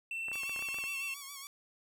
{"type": "tone", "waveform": "triangle", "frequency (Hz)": 2687, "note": "E7", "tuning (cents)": 33, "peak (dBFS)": -34, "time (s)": [0.11, 1.14], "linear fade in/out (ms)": 2}
{"type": "clicks", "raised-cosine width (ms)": 0.5, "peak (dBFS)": -32, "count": 12, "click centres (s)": [0.284, 0.316, 0.356, 0.434, 0.495, 0.562, 0.592, 0.624, 0.687, 0.744, 0.786, 0.839]}
{"type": "tone with vibrato", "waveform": "5% pulse", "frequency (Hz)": 1115, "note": "C#6", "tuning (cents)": 10, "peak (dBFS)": -32, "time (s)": [0.33, 1.47], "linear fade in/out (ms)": 0, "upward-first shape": "sine", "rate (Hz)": 7.3, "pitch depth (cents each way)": 57}
{"effects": []}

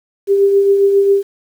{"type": "tone with tremolo", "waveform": "sine", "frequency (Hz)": 397, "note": "G4", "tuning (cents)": 22, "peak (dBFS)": -6, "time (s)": [0.27, 1.23], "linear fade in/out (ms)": 50, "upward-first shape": "triangle", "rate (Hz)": 7.4, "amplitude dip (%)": 45, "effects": ["7-bit"]}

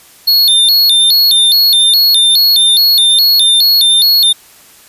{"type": "tone with vibrato", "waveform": "square", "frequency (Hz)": 3951, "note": "B7", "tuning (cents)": 0, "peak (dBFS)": -6, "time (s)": [0.27, 4.33], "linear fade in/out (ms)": 10, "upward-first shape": "square", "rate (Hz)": 2.4, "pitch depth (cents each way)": 160, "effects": ["white hiss -41 dBFS RMS until 4.88 s", "resampled to 32000 Hz"]}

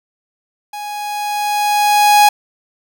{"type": "tone with level ramp", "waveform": "45% pulse", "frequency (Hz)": 830.6, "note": "G#5", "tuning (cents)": 0, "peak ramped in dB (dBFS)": [-25, -5], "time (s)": [0.73, 2.29], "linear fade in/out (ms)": 5, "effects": []}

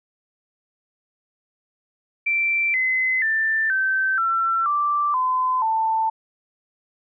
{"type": "tone with pitch steps", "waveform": "sine", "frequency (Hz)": [2345, 2041, 1777.2, 1547.1, 1346.8, 1172.5, 1020.7, 888.6], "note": ["D7", "C7", "A6", "G6", "E6", "D6", "C6", "A5"], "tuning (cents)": [-3, -44, 17, -23, 37, -3, -43, 17], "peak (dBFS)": -18, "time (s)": [2.26, 6.1], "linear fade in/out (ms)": 10, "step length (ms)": 480, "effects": []}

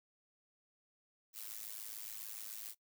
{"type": "noise with amplitude modulation", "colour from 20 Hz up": "blue", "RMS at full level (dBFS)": -43, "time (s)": [1.33, 2.75], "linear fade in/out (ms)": 50, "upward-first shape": "sine", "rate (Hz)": 107, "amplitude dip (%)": 90, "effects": ["noise-tail reverb RT60 0.1 s tail -19 dB re dry"]}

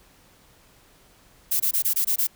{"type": "noise bursts", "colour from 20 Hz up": "violet", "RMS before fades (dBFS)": -22, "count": 7, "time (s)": [1.51, 2.272], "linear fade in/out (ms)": 10, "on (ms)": 90, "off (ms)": 22, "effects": ["pink hiss -56 dBFS RMS until 2.35 s"]}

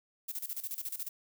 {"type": "noise with tremolo", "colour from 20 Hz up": "violet", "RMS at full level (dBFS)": -37, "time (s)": [0.28, 1.09], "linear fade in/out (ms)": 10, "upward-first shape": "square", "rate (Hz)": 14, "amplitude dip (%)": 80, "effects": []}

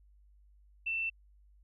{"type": "tone", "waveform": "sine", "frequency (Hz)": 2677, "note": "E7", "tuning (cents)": 26, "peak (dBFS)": -31, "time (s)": [0.86, 1.1], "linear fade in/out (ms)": 10, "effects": ["added 50 Hz sine -59 dBFS peak until 1.63 s"]}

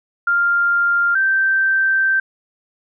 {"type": "tone pair in turn", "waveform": "sine", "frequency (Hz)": [1396.9, 1560.2], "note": ["F6", "G6"], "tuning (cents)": [0, -9], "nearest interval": "major second", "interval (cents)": 191, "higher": "second", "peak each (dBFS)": -13, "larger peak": "neither", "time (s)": [[0.27, 1.15], [1.15, 2.2]], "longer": "second", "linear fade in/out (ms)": 5, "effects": []}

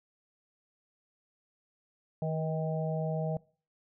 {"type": "harmonic tone with a mistuned harmonic", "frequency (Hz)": 158, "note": "D#3", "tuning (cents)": 27, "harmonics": [1, 3, 4, 5], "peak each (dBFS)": [-31, -39, -36, -42], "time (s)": [2.22, 3.37], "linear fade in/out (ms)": 2, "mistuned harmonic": 3, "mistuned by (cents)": 28, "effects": ["noise-tail reverb RT60 0.4 s tail -22 dB re dry"]}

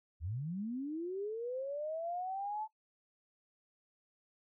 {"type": "linear sweep", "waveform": "sine", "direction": "up", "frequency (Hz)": [70.5, 880], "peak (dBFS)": -36, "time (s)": [0.2, 2.68], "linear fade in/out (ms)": 50, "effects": ["noise-tail reverb RT60 0.1 s tail -18 dB re dry"]}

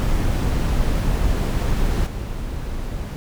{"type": "noise with level steps", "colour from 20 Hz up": "brown", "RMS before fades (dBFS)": [-19, -27], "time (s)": [0, 3.16], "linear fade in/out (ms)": 0, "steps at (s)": 2.06, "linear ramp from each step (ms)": 10, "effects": []}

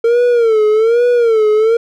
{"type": "tone with vibrato", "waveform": "triangle", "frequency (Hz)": 455.5, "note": "A#4", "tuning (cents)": -40, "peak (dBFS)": -6, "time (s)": [0.04, 1.77], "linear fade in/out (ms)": 5, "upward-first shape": "sine", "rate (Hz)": 1.2, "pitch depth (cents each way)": 120, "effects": []}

